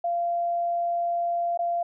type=tone with dropouts; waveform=sine; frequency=690 Hz; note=F5; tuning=21 cents flat; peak=-23 dBFS; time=0.04-1.83 s; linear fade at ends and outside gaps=5 ms; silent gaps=1.575-1.59 s; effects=none

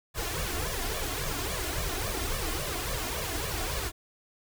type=noise with flanger; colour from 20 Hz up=pink; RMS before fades=-32 dBFS; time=0.14-3.92 s; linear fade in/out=50 ms; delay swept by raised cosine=1.7 to 2.9 ms; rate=3.6 Hz; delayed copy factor=+0.9; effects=none

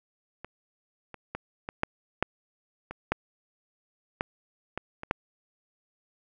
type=clicks; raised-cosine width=0.5 ms; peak=-24 / -26 / -18 / -19 / -9 / -8 / -22 / -9 / -12 / -17 / -22 / -9 dBFS; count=12; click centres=0.446 / 1.143 / 1.35 / 1.689 / 1.834 / 2.226 / 2.91 / 3.12 / 4.209 / 4.776 / 5.034 / 5.111 s; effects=none

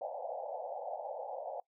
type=band-pass noise; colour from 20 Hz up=white; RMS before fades=-41 dBFS; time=0.01-1.6 s; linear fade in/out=2 ms; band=500 to 840 Hz; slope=96 dB/octave; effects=noise-tail reverb RT60 0.1 s tail -21 dB re dry

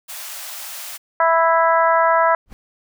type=high-pass noise; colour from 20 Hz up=white; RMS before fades=-32 dBFS; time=0.08-0.98 s; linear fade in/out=20 ms; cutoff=570 Hz; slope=96 dB/octave
type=harmonic tone; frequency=329.6 Hz; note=E4; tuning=in tune; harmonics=2 / 3 / 4 / 5 / 6; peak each=-17 / -16 / -19 / -23 / -28 dBFS; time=1.2-2.35 s; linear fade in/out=2 ms
type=noise with exponential growth; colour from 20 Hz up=brown; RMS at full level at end=-29 dBFS; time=2.46-2.53 s; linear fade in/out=0 ms; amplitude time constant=15 ms
effects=none

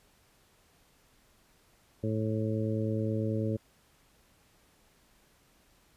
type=harmonic tone; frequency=109.3 Hz; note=A2; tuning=11 cents flat; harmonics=1 / 2 / 3 / 4 / 5; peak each=-31 / -34 / -36 / -37 / -38 dBFS; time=2.03-3.57 s; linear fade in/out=10 ms; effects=pink hiss -65 dBFS RMS until 5.96 s + resampled to 32000 Hz

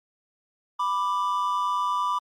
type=tone pair together; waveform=triangle; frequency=990 / 1178.9 Hz; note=B5 / D6; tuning=+4 / +6 cents; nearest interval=minor third; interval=302 cents; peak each=-24 dBFS; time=0.79-2.19 s; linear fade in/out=10 ms; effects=Opus 48 kbps

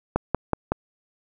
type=click train; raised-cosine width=1 ms; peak=-6 dBFS; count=4; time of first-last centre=0.16-0.72 s; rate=5.36 Hz; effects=none

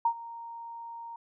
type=tone with ADSR envelope; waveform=sine; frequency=929 Hz; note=A#5; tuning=6 cents flat; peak=-20 dBFS; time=0.05-1.16 s; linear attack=5 ms; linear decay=76 ms; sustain=-19 dB; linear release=3 ms; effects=none

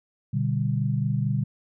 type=chord; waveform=sine; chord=G major; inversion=first; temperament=just; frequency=122.5 / 147 / 196 Hz; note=B2 / D3 / G3; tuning=-14 / +2 / 0 cents; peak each=-25 / -26 / -29 dBFS; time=0.33-1.44 s; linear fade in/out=10 ms; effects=none

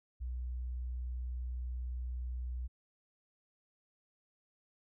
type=tone; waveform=sine; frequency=61.74 Hz; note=B1; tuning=in tune; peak=-36 dBFS; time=0.2-2.68 s; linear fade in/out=20 ms; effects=none

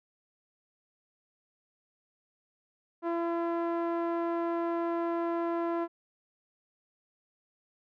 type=tone with low-pass filter; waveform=sawtooth; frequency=338.2 Hz; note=E4; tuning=44 cents sharp; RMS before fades=-31 dBFS; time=3.02-5.88 s; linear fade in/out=50 ms; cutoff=1100 Hz; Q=1.3; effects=none

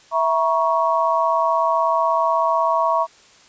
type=chord; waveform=sine; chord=A# diminished; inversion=second; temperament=equal with one note detuned; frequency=659.3 / 952.5 / 1108.7 Hz; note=E5 / A#5 / C#6; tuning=0 / +37 / 0 cents; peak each=-20 dBFS; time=0.11-3.07 s; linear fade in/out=50 ms; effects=white hiss -50 dBFS RMS until 3.48 s + resampled to 16000 Hz

